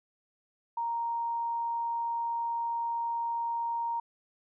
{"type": "tone", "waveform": "sine", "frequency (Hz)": 932.3, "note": "A#5", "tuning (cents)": 0, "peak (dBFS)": -29, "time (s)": [0.77, 4], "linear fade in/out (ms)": 5, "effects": []}